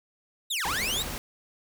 sawtooth linear two-way sweep, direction down then up, 3958 to 761 to 3958 Hz, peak -24 dBFS, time 0.5-1.03 s, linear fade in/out 10 ms, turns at 0.66 s
pink noise, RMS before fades -35 dBFS, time 0.65-1.18 s, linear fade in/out 0 ms
effects none

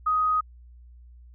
sine tone, 1252 Hz, D#6, 10 cents sharp, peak -20 dBFS, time 0.06-0.41 s, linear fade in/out 10 ms, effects added 60 Hz sine -46 dBFS peak until 1.34 s

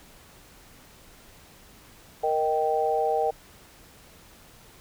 sine chord, Eb major, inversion second, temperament equal with one note detuned, 466.2 / 622.3 / 780.4 Hz, Bb4 / Eb5 / G5, 0 / 0 / -8 cents, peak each -26 / -28 / -25 dBFS, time 2.23-3.31 s, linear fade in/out 10 ms, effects pink hiss -52 dBFS RMS until 4.8 s

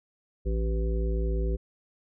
harmonic tone with a mistuned harmonic, 55 Hz, A1, in tune, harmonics 1 / 3 / 5 / 7 / 9, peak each -25 / -36 / -42 / -35 / -39 dBFS, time 0.45-1.57 s, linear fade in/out 20 ms, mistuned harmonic 1, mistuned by +50 cents, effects none

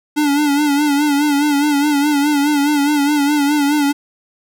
square tone with vibrato, 290.4 Hz, D4, 19 cents flat, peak -13 dBFS, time 0.16-3.93 s, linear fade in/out 20 ms, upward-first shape sine, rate 4.8 Hz, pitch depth 61 cents each way, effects none

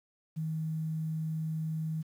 sine tone with quantisation, 158.5 Hz, D#3, 32 cents sharp, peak -31 dBFS, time 0.36-2.03 s, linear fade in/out 20 ms, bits 10, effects none

